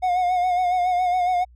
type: tone with vibrato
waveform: triangle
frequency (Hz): 723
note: F#5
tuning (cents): -40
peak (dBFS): -16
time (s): 0.02-1.45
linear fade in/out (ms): 20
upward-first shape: sine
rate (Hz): 7.2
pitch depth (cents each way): 44
effects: added 60 Hz sine -47 dBFS peak until 1.55 s